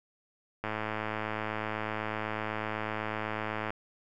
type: click train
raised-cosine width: 0.5 ms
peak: -18 dBFS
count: 332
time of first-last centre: 0.64-3.705 s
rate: 108 Hz
effects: none